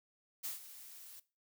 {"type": "noise with ADSR envelope", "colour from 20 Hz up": "blue", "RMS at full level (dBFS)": -39, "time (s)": [0.43, 1.2], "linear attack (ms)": 22, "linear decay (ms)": 140, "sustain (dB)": -14, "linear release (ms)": 6, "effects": ["noise-tail reverb RT60 0.3 s tail -18 dB re dry"]}